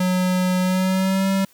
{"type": "tone with pitch glide", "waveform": "square", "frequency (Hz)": [183.2, 193.53], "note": ["F#3", "G3"], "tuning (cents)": [-17, -22], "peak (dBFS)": -18, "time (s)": [0, 1.45], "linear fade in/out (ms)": 5, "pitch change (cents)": 95, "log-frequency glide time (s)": [0.6, 1.28], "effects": ["white hiss -55 dBFS RMS until 1.53 s"]}